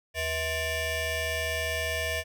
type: ring-modulated tone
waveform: 20% pulse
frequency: 565 Hz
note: C#5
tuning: 33 cents sharp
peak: -20 dBFS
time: 0.14-2.24 s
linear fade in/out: 50 ms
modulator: 1210 Hz
effects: none